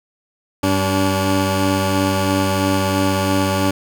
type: tone pair together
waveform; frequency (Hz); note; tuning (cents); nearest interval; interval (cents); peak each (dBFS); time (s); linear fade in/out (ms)
15% pulse; 96.56 / 286.7; G2 / D4; -26 / -42; octave + perfect fifth; 1884; -12; 0.63-3.71; 5
effects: none